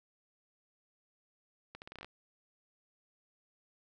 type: accelerating click train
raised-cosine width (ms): 0.3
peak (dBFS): -30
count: 9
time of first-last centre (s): 1.75-2.046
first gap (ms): 69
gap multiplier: 0.81
effects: none